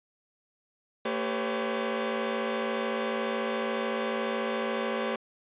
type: tone cluster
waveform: sawtooth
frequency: 227 / 394 / 506 / 560 Hz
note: A#3 / G4 / B4 / C#5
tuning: -46 / +9 / +42 / +18 cents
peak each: -30 dBFS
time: 1.05-5.16 s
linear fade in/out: 5 ms
effects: resampled to 8000 Hz